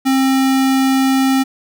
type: tone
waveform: square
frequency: 266.1 Hz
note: C4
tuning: 29 cents sharp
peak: -12 dBFS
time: 0.05-1.44 s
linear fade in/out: 20 ms
effects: none